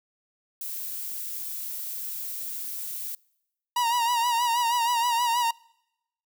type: noise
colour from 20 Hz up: violet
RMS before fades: -34 dBFS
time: 0.61-3.15 s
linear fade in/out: 2 ms
type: tone with vibrato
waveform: 45% pulse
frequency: 950 Hz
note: A#5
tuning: 33 cents sharp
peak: -22 dBFS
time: 3.76-5.51 s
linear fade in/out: 5 ms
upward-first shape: sine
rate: 6.3 Hz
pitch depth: 61 cents each way
effects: noise-tail reverb RT60 0.9 s tail -26 dB re dry